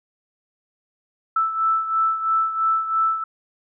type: beating tone pair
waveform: sine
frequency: 1318.5 / 1321.5 Hz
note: E6 / E6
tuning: 0 / +4 cents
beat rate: 3 Hz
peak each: -19 / -25 dBFS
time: 1.36-3.24 s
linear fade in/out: 5 ms
effects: none